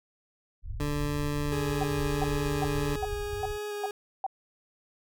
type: low-pass noise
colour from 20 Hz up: pink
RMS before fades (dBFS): -36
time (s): 0.62-3.58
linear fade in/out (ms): 50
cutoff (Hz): 110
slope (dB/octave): 48
type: tone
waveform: 20% pulse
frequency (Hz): 146.2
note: D3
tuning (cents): -7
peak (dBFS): -24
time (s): 0.8-2.96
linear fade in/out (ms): 2
type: tone with vibrato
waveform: 40% pulse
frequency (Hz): 415.3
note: G#4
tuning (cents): 0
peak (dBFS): -32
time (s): 1.52-3.91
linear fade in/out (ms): 2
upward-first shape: square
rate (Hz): 1.6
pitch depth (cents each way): 10
type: tone bursts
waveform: sine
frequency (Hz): 770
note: G5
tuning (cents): -31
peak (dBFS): -27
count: 7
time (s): 1.81-4.265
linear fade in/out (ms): 2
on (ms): 25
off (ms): 380
effects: none